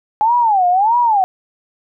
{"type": "tone with vibrato", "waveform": "sine", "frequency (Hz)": 830.6, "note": "G#5", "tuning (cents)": 0, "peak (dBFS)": -10, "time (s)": [0.21, 1.24], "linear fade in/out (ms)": 0, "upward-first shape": "sine", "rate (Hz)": 1.6, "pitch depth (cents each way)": 270, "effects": []}